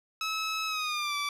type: tone with pitch glide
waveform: 15% pulse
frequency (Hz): 1294 to 1159.5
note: E6 to D6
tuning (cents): -32 to -22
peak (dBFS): -23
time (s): 0.21-1.29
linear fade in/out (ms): 2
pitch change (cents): -190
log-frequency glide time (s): 0.66-1.16
effects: low-pass 9000 Hz 12 dB/octave + 9-bit